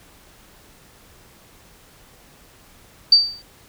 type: tone with exponential decay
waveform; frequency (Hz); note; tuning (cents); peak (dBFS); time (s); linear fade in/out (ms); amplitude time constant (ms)
sine; 4630; D8; -25; -5; 3.12-3.42; 5; 65
effects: pink hiss -50 dBFS RMS until 3.68 s